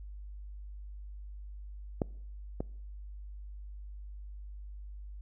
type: clicks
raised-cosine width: 2 ms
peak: -15 / -20 dBFS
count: 2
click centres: 2.018 / 2.605 s
effects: noise-tail reverb RT60 0.7 s tail -25 dB re dry + added 50 Hz sine -42 dBFS peak until 5.21 s